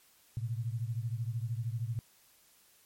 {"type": "beating tone pair", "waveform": "sine", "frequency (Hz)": [112, 125], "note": ["A2", "B2"], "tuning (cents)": [31, 21], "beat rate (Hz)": 13, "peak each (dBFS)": [-34, -37], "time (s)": [0.37, 1.99], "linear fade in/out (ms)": 0, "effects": ["white hiss -64 dBFS RMS until 2.85 s", "MP3 64 kbps"]}